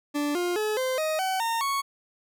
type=tone with pitch steps; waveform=40% pulse; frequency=291.9 / 353.2 / 427.4 / 517.1 / 625.7 / 757.1 / 916.1 / 1108.5 Hz; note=D4 / F4 / G#4 / C5 / D#5 / F#5 / A#5 / C#6; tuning=-10 / +20 / +50 / -20 / +10 / +40 / -30 / 0 cents; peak=-24 dBFS; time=0.14-1.82 s; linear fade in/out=20 ms; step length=210 ms; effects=none